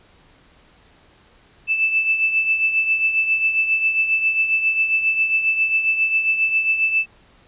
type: tone with tremolo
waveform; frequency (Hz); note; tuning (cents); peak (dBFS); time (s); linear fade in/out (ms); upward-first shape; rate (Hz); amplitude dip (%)
sine; 2637; E7; 0; -13; 1.67-7.06; 50; triangle; 7.4; 65
effects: pink hiss -53 dBFS RMS until 7.47 s + resampled to 8000 Hz